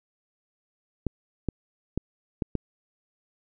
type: clicks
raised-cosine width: 3 ms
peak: -13 dBFS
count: 5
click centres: 1.067 / 1.487 / 1.976 / 2.422 / 2.553 s
effects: none